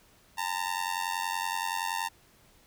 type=tone with amplitude modulation; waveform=sawtooth; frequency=909 Hz; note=A#5; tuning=44 cents flat; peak=-22 dBFS; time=0.37-2.09 s; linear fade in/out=20 ms; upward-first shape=sine; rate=90.6 Hz; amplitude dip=95%; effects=pink hiss -61 dBFS RMS until 2.66 s